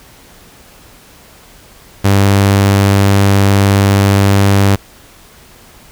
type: tone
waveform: sawtooth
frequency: 99.2 Hz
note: G2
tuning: 21 cents sharp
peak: -3 dBFS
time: 2.04-4.76 s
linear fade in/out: 10 ms
effects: pink hiss -41 dBFS RMS until 5.91 s